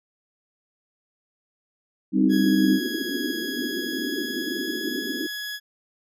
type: chord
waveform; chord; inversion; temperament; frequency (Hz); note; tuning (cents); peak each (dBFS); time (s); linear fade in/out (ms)
sine; C minor; second; equal; 196 / 261.6 / 311.1; G3 / C4 / Eb4; 0 / 0 / 0; -21; 2.12-2.8; 50
type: band-pass noise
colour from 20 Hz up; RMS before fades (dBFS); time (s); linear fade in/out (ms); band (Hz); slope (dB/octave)
pink; -30; 2.17-5.27; 5; 250 to 370; 48
type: tone with pitch glide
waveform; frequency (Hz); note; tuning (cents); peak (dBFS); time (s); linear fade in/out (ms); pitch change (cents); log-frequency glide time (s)
20% pulse; 1666 to 1680.5; G#6 to G#6; +5 to +20; -25; 2.29-5.6; 50; +15; 3.34-4.95
effects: none